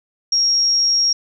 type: tone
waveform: sine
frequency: 5588 Hz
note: F8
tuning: in tune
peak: -13 dBFS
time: 0.32-1.13 s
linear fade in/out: 5 ms
effects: none